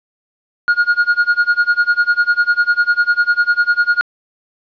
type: tone with tremolo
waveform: triangle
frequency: 1430 Hz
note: F6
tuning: 41 cents sharp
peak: -6 dBFS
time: 0.68-4.01 s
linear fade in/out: 0 ms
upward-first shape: sine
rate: 10 Hz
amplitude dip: 95%
effects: resampled to 11025 Hz + 8-bit